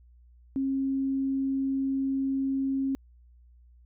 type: tone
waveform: sine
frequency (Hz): 270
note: C#4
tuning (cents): -45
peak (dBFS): -25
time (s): 0.56-2.95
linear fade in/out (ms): 0
effects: added 60 Hz sine -53 dBFS peak until 3.85 s